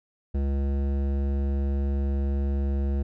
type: tone with hard clipping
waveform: sine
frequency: 69.3 Hz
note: C#2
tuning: in tune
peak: -25 dBFS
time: 0.34-3.03 s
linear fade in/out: 10 ms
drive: 14 dB
effects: none